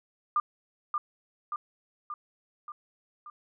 sine tone with echo, 1200 Hz, D6, 37 cents sharp, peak -22 dBFS, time 0.36-0.4 s, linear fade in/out 2 ms, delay 580 ms, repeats 5, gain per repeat -4 dB, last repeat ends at 3.3 s, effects none

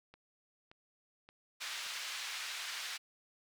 click train, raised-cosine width 0.3 ms, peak -39 dBFS, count 4, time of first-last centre 0.14-1.864 s, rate 1.74 Hz
white band-pass noise, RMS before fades -42 dBFS, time 1.6-2.98 s, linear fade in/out 20 ms, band 1400 to 4200 Hz, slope 12 dB/octave
effects none

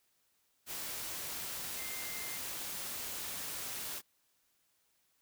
sine tone in noise, 2093 Hz, C7, in tune, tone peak -47 dBFS, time 1.75-2.4 s, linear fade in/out 50 ms, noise white, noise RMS -41 dBFS, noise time 0.66-4.02 s, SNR -9 dB, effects white hiss -75 dBFS RMS until 5.21 s

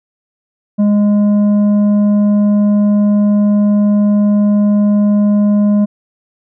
triangle tone with tanh clipping, 206.4 Hz, G#3, 10 cents flat, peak -9 dBFS, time 0.78-5.86 s, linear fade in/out 20 ms, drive 11 dB, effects none

